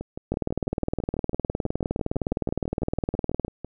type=two click trains; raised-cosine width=2 ms; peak=-11 / -19 dBFS; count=62 / 23; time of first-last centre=0.32-3.448 / 0.01-3.646 s; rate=19.5 / 6.05 Hz; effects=none